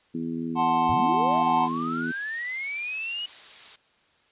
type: harmonic tone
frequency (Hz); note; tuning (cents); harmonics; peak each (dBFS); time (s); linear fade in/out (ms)
82.41; E2; 0; 2 / 3 / 4 / 5; -36 / -29 / -35 / -42; 0.14-2.12; 10
type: chord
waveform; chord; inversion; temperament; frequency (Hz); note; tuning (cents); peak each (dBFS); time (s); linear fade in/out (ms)
triangle; F# diminished; none; equal; 740 / 880 / 1046.5; F#5 / A5 / C6; 0 / 0 / 0; -23; 0.55-1.69; 50
type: linear sweep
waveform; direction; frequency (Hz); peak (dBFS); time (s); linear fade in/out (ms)
sine; up; 65.41 to 2935; -29; 0.89-3.26; 5
type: noise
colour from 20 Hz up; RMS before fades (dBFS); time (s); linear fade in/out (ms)
blue; -38; 1.3-3.76; 5
effects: white hiss -63 dBFS RMS until 4.31 s + resampled to 8000 Hz